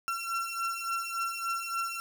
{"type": "beating tone pair", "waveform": "35% pulse", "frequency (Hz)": [1356, 1359.5], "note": ["E6", "F6"], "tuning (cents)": [49, -47], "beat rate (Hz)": 3.5, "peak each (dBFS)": [-33, -32], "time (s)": [0.08, 2], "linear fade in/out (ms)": 0, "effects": []}